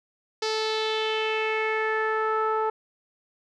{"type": "tone with low-pass filter sweep", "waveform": "sawtooth", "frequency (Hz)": 437.5, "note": "A4", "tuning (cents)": -10, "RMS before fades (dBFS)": -26, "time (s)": [0.42, 2.7], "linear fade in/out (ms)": 5, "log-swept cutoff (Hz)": [5000, 1100], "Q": 3.6, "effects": []}